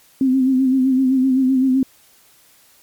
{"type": "tone with vibrato", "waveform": "sine", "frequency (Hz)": 261.6, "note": "C4", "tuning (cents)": 0, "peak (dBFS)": -12, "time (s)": [0.21, 1.83], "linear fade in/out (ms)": 2, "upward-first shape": "sine", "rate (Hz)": 7.8, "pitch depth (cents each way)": 48, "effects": ["white hiss -52 dBFS RMS until 2.82 s", "MP3 96 kbps"]}